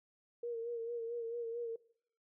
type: tone with vibrato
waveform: sine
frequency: 466.2 Hz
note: A#4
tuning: in tune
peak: -37 dBFS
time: 0.43-1.76 s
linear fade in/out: 5 ms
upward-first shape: sine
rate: 4.5 Hz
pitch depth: 43 cents each way
effects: noise-tail reverb RT60 0.6 s tail -20 dB re dry